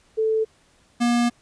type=tone pair in turn; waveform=sine / square; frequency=440 / 238.9 Hz; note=A4 / A#3; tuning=0 / +43 cents; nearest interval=major seventh; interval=1057 cents; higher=first; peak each=-18 dBFS; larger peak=neither; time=0.17-0.45 / 1-1.3 s; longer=second; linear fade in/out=20 ms; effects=pink hiss -59 dBFS RMS until 1.41 s + resampled to 22050 Hz